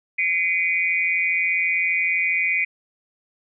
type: tone cluster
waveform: sine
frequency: 2053 / 2268 / 2440 Hz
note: C7 / C#7 / D#7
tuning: -33 / +39 / -34 cents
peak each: -23 dBFS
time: 0.18-2.65 s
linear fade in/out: 10 ms
effects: none